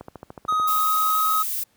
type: click train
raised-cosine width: 1 ms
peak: -22 dBFS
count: 9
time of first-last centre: 0.01-0.598 s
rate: 13.6 Hz
type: tone with pitch glide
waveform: triangle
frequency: 1257 to 1267.9 Hz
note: D#6 to D#6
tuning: +17 to +32 cents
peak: -17 dBFS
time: 0.48-1.43 s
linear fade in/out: 10 ms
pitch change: +15 cents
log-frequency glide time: 0.72-1.29 s
type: noise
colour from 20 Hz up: violet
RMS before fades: -27 dBFS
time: 0.67-1.64 s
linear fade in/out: 10 ms
effects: pink hiss -63 dBFS RMS until 1.76 s + high-pass 60 Hz 12 dB/octave